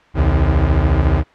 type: beating tone pair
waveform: 35% pulse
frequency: 64.6 / 78.6 Hz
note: C2 / D#2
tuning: -21 / +18 cents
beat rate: 14 Hz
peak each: -13 dBFS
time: 0.14-1.24 s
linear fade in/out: 50 ms
effects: white hiss -48 dBFS RMS until 1.34 s + low-pass 2000 Hz 12 dB/octave